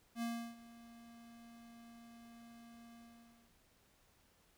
square tone with ADSR envelope, 233.1 Hz, A#3, in tune, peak -37 dBFS, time 0.15-3.57 s, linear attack 71 ms, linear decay 330 ms, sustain -19 dB, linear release 620 ms, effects pink hiss -71 dBFS RMS until 4.57 s

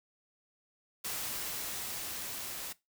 white noise with level ramp, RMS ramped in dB -37 to -41 dBFS, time 1.04-2.73 s, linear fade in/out 10 ms, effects noise-tail reverb RT60 0.2 s tail -19 dB re dry

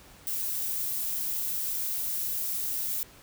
violet noise, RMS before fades -31 dBFS, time 0.27-3.03 s, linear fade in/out 0 ms, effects pink hiss -53 dBFS RMS until 3.22 s

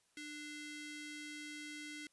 sawtooth ring-modulated tone, 1180 Hz, D6, 8 cents sharp, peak -39 dBFS, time 0.17-2.07 s, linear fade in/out 2 ms, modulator 880 Hz, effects white hiss -75 dBFS RMS until 2.12 s + resampled to 24000 Hz

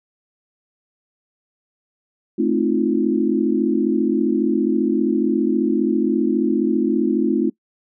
sine chord, F dominant seventh, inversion first, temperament just, 218.3 / 261.9 / 314.3 / 349.2 Hz, A3 / C4 / Eb4 / F4, -13 / +2 / +18 / 0 cents, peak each -21 dBFS, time 2.38-7.5 s, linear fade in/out 10 ms, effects noise-tail reverb RT60 0.1 s tail -22 dB re dry

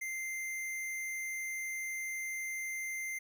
square tone, 2088 Hz, C7, 4 cents flat, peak -37 dBFS, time 0.01-3.19 s, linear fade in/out 10 ms, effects 13-bit

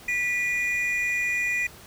triangle tone pair together, 1966 / 2437 Hz, B6 / D#7, -8 / -37 cents, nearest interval major third, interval 371 cents, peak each -25 / -24 dBFS, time 0.08-1.67 s, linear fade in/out 5 ms, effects pink hiss -47 dBFS RMS until 1.86 s

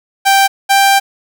sawtooth tone pair in turn, 784 / 788 Hz, G5 / G5, 0 / +9 cents, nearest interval unison, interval 9 cents, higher second, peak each -3 dBFS, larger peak neither, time 0.25-0.48 / 0.69-1 s, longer second, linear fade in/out 20 ms, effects none

